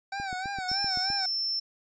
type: tone with vibrato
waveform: 25% pulse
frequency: 768 Hz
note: G5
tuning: 36 cents flat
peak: -28 dBFS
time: 0.12-1.26 s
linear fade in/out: 5 ms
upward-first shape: sine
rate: 3.2 Hz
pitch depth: 81 cents each way
type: click train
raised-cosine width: 3 ms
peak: -28 dBFS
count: 8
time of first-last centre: 0.2-1.102 s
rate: 7.76 Hz
type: tone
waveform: sine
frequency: 5350 Hz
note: E8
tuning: 25 cents sharp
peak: -27 dBFS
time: 0.68-1.6 s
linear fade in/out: 10 ms
effects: resampled to 16000 Hz